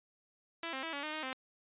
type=tone with pitch steps; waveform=5% pulse; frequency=332.7 / 264.9 / 326.6 / 283.7 / 306.1 / 310.8 / 260.9 Hz; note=E4 / C4 / E4 / C#4 / D#4 / D#4 / C4; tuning=+16 / +22 / -16 / +40 / -28 / -2 / -5 cents; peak=-26 dBFS; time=0.63-1.33 s; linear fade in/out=2 ms; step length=100 ms; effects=resampled to 8000 Hz